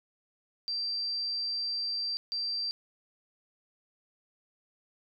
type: tone bursts at uneven times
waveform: sine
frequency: 4699 Hz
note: D8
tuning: in tune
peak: -30 dBFS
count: 2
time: 0.68-2.17 / 2.32-2.71 s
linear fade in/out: 0 ms
effects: none